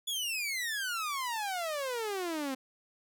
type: exponential sweep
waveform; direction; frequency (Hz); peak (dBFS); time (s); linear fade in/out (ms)
sawtooth; down; 3474 to 256.9; -29; 0.07-2.55; 10
effects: none